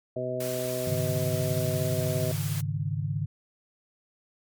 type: harmonic tone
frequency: 126.4 Hz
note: B2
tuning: 41 cents sharp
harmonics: 1 / 2 / 3 / 4 / 5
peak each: -36 / -38 / -35 / -36 / -31 dBFS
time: 0.16-2.32 s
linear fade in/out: 5 ms
type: noise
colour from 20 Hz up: white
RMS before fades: -38 dBFS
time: 0.4-2.61 s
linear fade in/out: 5 ms
type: chord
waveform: sine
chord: Ab suspended fourth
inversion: none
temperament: equal with one note detuned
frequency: 102.87 / 138.59 / 155.56 Hz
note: Ab2 / Db3 / Eb3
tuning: -16 / 0 / 0 cents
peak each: -31 dBFS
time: 0.87-3.26 s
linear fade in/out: 5 ms
effects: MP3 96 kbps